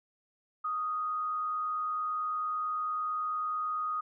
sine tone with frequency modulation, 1244.5 Hz, D#6, in tune, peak -30 dBFS, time 0.64-4.01 s, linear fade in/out 10 ms, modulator 109 Hz, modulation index 0.26, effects none

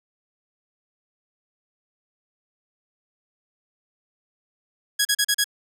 10% pulse tone bursts, 1661.2 Hz, G#6, in tune, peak -9 dBFS, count 5, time 4.99-5.443 s, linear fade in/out 10 ms, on 61 ms, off 37 ms, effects none

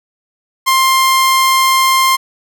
sawtooth tone, 1055 Hz, C6, 14 cents sharp, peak -5 dBFS, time 0.66-2.17 s, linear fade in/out 20 ms, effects none

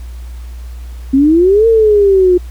sine exponential two-way sweep, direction up then down, 261.6 to 460.2 to 353.9 Hz, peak -5 dBFS, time 1.13-2.38 s, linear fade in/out 10 ms, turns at 1.67 s, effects added 60 Hz sine -24 dBFS peak until 2.5 s + pink hiss -44 dBFS RMS until 2.5 s

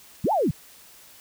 sine linear two-way sweep, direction up then down, 102.7 to 908 to 102.7 Hz, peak -19 dBFS, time 0.24-0.51 s, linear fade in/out 5 ms, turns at 0.32 s, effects white hiss -50 dBFS RMS until 1.2 s

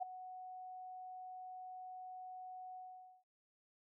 sine tone with ADSR envelope, 740 Hz, F#5, in tune, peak -34 dBFS, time 0-3.24 s, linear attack 25 ms, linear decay 8 ms, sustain -13 dB, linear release 480 ms, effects noise-tail reverb RT60 0.8 s tail -24 dB re dry

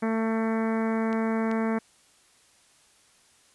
harmonic tone, 223.5 Hz, A3, 27 cents sharp, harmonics 1 / 2 / 3 / 4 / 5 / 6 / 7 / 8 / 9 / 10, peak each -25 / -31 / -35 / -37 / -39 / -41 / -42 / -43 / -44 / -45 dBFS, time 0.02-1.79 s, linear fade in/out 10 ms
clicks, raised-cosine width 0.2 ms, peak -24 dBFS, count 2, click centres 1.129 / 1.514 s
effects white hiss -60 dBFS RMS until 3.54 s + resampled to 24000 Hz

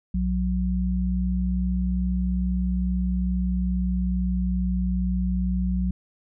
sine tone pair together, 61.27 / 183.6 Hz, B1 / F#3, -13 / -13 cents, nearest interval octave + perfect fifth, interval 1900 cents, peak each -24 dBFS, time 0.14-5.91 s, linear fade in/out 5 ms, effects none

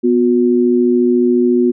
sine tone pair together, 246.9 / 361 Hz, B3 / F#4, 0 / -43 cents, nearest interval perfect fifth, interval 657 cents, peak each -12 dBFS, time 0.03-1.72 s, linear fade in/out 20 ms, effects none

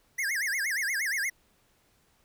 square tone with vibrato, 1864.7 Hz, A#6, in tune, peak -28 dBFS, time 0.18-1.3 s, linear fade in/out 10 ms, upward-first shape sine, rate 8.5 Hz, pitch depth 280 cents each way, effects pink hiss -67 dBFS RMS until 2.24 s

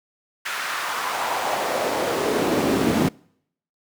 brown noise with high-pass filter sweep, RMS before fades -23 dBFS, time 0.45-3.09 s, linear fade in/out 10 ms, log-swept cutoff 1600 to 220 Hz, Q 1.8, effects noise-tail reverb RT60 0.7 s tail -26 dB re dry

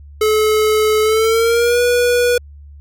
square tone with pitch glide, 430.5 to 486 Hz, A4 to B4, -38 to -28 cents, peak -12 dBFS, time 0.21-2.38 s, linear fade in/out 5 ms, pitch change +210 cents, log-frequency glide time 1.02-1.81 s, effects added 72 Hz sine -35 dBFS peak until 2.8 s

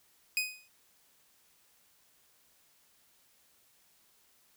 sawtooth tone with exponential decay, 2500 Hz, D#7, 8 cents sharp, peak -22 dBFS, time 0.37-0.68 s, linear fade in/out 1 ms, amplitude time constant 66 ms, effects white hiss -67 dBFS RMS until 4.56 s

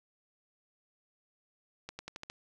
accelerating click train, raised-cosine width 0.2 ms, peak -24 dBFS, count 6, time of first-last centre 1.89-2.3 s, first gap 100 ms, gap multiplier 0.9, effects none

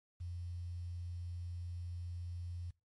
sine tone with quantisation, 87.31 Hz, F2, in tune, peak -40 dBFS, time 0.2-2.71 s, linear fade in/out 10 ms, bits 11, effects noise-tail reverb RT60 0.3 s tail -24 dB re dry + MP3 48 kbps

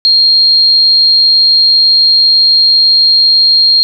sine tone, 4226 Hz, C8, 16 cents sharp, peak -4 dBFS, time 0.05-3.83 s, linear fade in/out 0 ms, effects none

